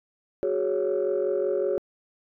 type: chord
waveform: sine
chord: F# suspended second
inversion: none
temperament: equal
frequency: 370 / 415.3 / 554.4 Hz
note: F#4 / G#4 / C#5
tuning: 0 / 0 / 0 cents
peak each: -26 dBFS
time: 0.43-1.78 s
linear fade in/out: 0 ms
effects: tanh soft clip ceiling -17 dBFS